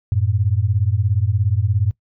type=beating tone pair; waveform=sine; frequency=93.2 / 110.2 Hz; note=F#2 / A2; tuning=+13 / +3 cents; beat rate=17 Hz; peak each=-18 dBFS; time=0.12-1.91 s; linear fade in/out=0 ms; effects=noise-tail reverb RT60 0.1 s tail -20 dB re dry